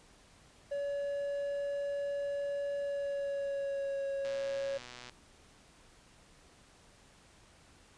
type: tone with pitch glide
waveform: triangle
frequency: 567 to 550.9 Hz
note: C#5 to C#5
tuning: +39 to -11 cents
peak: -31 dBFS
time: 0.71-4.78 s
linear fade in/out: 10 ms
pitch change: -50 cents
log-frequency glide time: 2.79-4.06 s
type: click train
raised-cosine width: 0.2 ms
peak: -30 dBFS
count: 105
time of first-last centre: 4.25-5.096 s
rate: 123 Hz
effects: pink hiss -61 dBFS RMS until 7.97 s + resampled to 22050 Hz